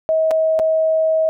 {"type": "tone with dropouts", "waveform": "sine", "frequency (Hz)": 638, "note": "D#5", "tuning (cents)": 43, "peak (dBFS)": -13, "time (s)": [0.09, 1.29], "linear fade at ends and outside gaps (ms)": 0, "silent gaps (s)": [[0.309, 0.313], [0.591, 0.597]], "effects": []}